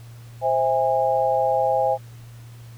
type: chord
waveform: sine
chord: C augmented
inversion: none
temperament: just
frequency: 523.3 / 654.1 / 817.6 Hz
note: C5 / E5 / G#5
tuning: 0 / -14 / -27 cents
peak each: -22 / -23 / -21 dBFS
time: 0.41-1.98 s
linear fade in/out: 50 ms
effects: added 117 Hz sine -39 dBFS peak until 2.77 s + pink hiss -52 dBFS RMS until 2.77 s